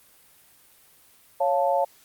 sine chord, Db augmented, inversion none, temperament equal, 554.4 / 698.5 / 880 Hz, Db5 / F5 / A5, 0 / 0 / 0 cents, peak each -23 / -24 / -25 dBFS, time 1.4-1.85 s, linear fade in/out 10 ms, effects white hiss -56 dBFS RMS until 2.04 s + Opus 32 kbps

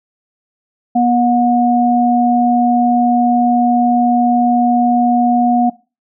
sine tone pair together, 242 / 724 Hz, B3 / F#5, -35 / -38 cents, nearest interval octave + perfect fifth, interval 1897 cents, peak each -12 dBFS, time 0.95-5.7 s, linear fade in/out 10 ms, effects noise-tail reverb RT60 0.3 s tail -20 dB re dry

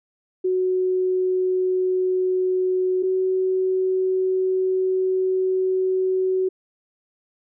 sine tone pair in turn, 370 / 374.5 Hz, F#4 / F#4, 0 / +21 cents, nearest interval unison, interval 21 cents, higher second, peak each -18 dBFS, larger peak neither, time 0.44-3.03 / 3.03-6.49 s, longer second, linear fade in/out 10 ms, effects none

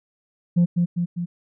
sine tone with echo, 173.8 Hz, F3, 8 cents flat, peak -11 dBFS, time 0.56-0.66 s, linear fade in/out 20 ms, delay 200 ms, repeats 3, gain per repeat -4 dB, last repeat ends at 1.26 s, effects tanh soft clip ceiling -12 dBFS

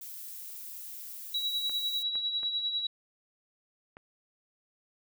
violet noise, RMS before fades -43 dBFS, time 0.01-2.03 s, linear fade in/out 5 ms
sine tone with tremolo, 3895 Hz, B7, 25 cents flat, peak -27 dBFS, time 1.34-2.87 s, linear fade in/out 5 ms, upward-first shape sine, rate 10 Hz, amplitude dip 50%
clicks, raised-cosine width 0.5 ms, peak -32 dBFS, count 4, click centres 1.696 / 2.155 / 2.432 / 3.969 s
effects none

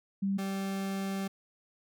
sine / 40% pulse tone pair in turn, 196 / 194.53 Hz, G3 / G3, 0 / -13 cents, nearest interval unison, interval 13 cents, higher first, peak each -27 / -31 dBFS, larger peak first, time 0.22-0.38 / 0.38-1.28 s, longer second, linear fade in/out 10 ms, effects none

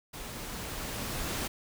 pink noise with level ramp, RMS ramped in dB -42 to -33 dBFS, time 0.13-1.48 s, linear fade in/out 10 ms, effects none

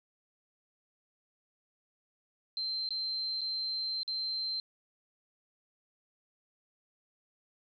sine tone with dropouts, 4122 Hz, C8, 27 cents flat, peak -32 dBFS, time 2.57-4.6 s, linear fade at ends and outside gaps 1 ms, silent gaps 2.89-2.906 / 3.409-3.415 / 4.032-4.078 s, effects none

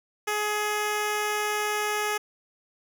10% pulse tone, 420.3 Hz, G#4, 21 cents sharp, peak -17 dBFS, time 0.27-2.18 s, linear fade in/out 10 ms, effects none

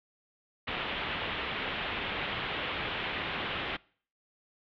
white low-pass noise, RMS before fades -35 dBFS, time 0.67-3.77 s, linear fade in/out 10 ms, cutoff 3400 Hz, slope 48 dB/octave, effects noise-tail reverb RT60 0.5 s tail -24 dB re dry

